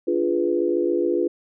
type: chord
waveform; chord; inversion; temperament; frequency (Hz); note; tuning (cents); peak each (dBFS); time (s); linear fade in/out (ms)
sine; D diminished seventh; none; equal with one note detuned; 293.7 / 348 / 415.3 / 493.9; D4 / F4 / Ab4 / Cb5; 0 / -6 / 0 / 0; -27 / -21 / -26 / -26; 0.07-1.28; 10
effects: none